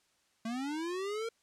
square linear sweep, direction up, 220 to 464 Hz, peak -35 dBFS, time 0.45-1.29 s, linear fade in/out 5 ms, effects white hiss -72 dBFS RMS until 1.42 s + low-pass 8000 Hz 12 dB/octave

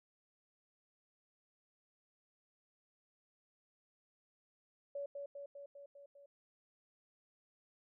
sine tone with echo, 566 Hz, C#5, 36 cents sharp, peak -39 dBFS, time 4.95-5.06 s, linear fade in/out 5 ms, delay 200 ms, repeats 6, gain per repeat -3 dB, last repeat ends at 6.26 s, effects none

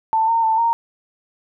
sine tone with pitch steps, 888 / 916 / 888 / 926 Hz, A5 / A#5 / A5 / A#5, +16 / -31 / +16 / -12 cents, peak -14 dBFS, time 0.13-0.73 s, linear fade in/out 0 ms, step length 150 ms, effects none

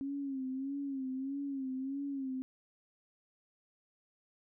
sine tone with vibrato, 270.6 Hz, C#4, 42 cents flat, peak -35 dBFS, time 0.01-2.42 s, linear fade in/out 0 ms, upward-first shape sine, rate 1.6 Hz, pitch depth 72 cents each way, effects none

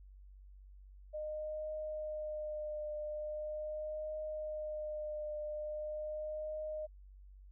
sine tone with vibrato, 610 Hz, D#5, 34 cents flat, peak -38 dBFS, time 1.13-6.87 s, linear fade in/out 20 ms, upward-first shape triangle, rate 0.41 Hz, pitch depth 22 cents each way, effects added 48 Hz sine -53 dBFS peak until 7.51 s

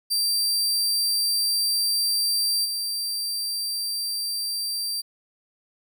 sawtooth tone with level steps, 4699 Hz, D8, in tune, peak -18 / -23 dBFS, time 0.1-5.02 s, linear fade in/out 20 ms, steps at 2.64 s, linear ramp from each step 20 ms, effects none

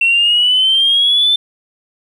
sine exponential sweep, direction up, 2700 to 3555 Hz, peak -8 dBFS, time 0.01-1.36 s, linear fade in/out 5 ms, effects tanh soft clip ceiling -4 dBFS + 8-bit

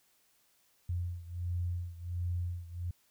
sine beating tone pair, 87.31 / 88.71 Hz, F2 / F2, 0 / +28 cents, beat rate 1.4 Hz, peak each -35 / -38 dBFS, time 0.89-2.91 s, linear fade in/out 5 ms, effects white hiss -70 dBFS RMS until 3.1 s

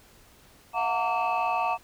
sine tone cluster, 666 / 726 / 912 / 1153 / 2610 Hz, E5 / F#5 / A#5 / D6 / E7, +18 / -33 / -38 / -32 / -18 cents, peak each -33 / -27 / -27 / -29 / -33 dBFS, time 0.73-1.78 s, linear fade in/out 50 ms, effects tanh soft clip ceiling -18 dBFS + pink hiss -56 dBFS RMS until 1.83 s

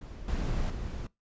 brown noise with level steps, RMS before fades -42 / -30 / -36 dBFS, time 0.01-1.07 s, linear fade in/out 5 ms, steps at 0.28 / 0.7 s, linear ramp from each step 2 ms, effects noise-tail reverb RT60 0.2 s tail -23 dB re dry + resampled to 16000 Hz

